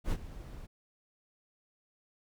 brown noise with ADSR envelope, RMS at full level -29 dBFS, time 0.04-0.67 s, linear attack 76 ms, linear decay 51 ms, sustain -16 dB, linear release 18 ms, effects none

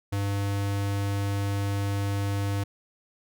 square tone, 100 Hz, G2, 35 cents sharp, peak -26 dBFS, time 0.12-2.64 s, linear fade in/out 10 ms, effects none

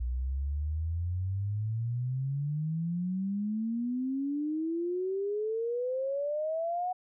sine exponential sweep, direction up, 59.3 to 740 Hz, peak -29 dBFS, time 0-6.93 s, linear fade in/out 10 ms, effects none

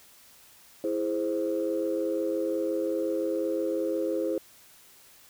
sine chord, E augmented, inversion none, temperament equal, 329.6 / 415.3 / 523.3 Hz, E4 / G#4 / B#4, 0 / 0 / 0 cents, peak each -29 / -31 / -29 dBFS, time 0.84-4.38 s, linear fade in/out 2 ms, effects tanh soft clip ceiling -18 dBFS + white hiss -55 dBFS RMS until 5.29 s

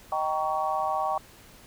sine chord, Eb dominant seventh, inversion none, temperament just, 622.3 / 777.8 / 933.4 / 1120.1 Hz, Eb5 / G5 / Bb5 / Db6, 0 / -14 / +2 / +18 cents, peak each -32 / -28 / -33 / -30 dBFS, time 0.12-1.18 s, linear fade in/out 2 ms, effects pink hiss -52 dBFS RMS until 1.66 s

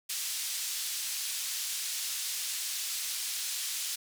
pink band-pass noise, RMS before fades -35 dBFS, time 0.09-3.96 s, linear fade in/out 10 ms, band 4000 to 13000 Hz, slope 12 dB/octave, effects none

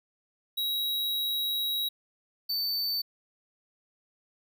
square tone pair in turn, 3851 / 4547 Hz, B7 / C#8, -44 / +43 cents, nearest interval minor third, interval 287 cents, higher second, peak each -28 dBFS, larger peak neither, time 0.57-1.89 / 2.49-3.02 s, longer first, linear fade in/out 10 ms, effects none

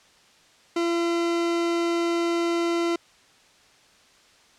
40% pulse tone, 340 Hz, F4, 46 cents flat, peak -21 dBFS, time 0.76-2.96 s, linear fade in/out 5 ms, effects white hiss -56 dBFS RMS until 4.58 s + low-pass 6000 Hz 12 dB/octave

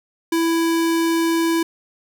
square tone, 331.1 Hz, E4, 8 cents sharp, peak -17 dBFS, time 0.32-1.63 s, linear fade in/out 5 ms, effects none

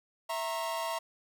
45% pulse chord, A# diminished, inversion second, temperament equal with one note detuned, 659.3 / 932.3 / 1086.5 Hz, E5 / A#5 / C#6, 0 / 0 / -35 cents, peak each -36 / -36 / -39 dBFS, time 0.29-0.99 s, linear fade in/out 10 ms, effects none

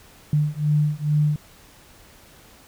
sine beating tone pair, 148.6 / 150.9 Hz, D3 / D3, +21 / +47 cents, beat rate 2.3 Hz, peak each -21 dBFS, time 0.33-1.36 s, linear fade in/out 2 ms, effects pink hiss -50 dBFS RMS until 2.67 s

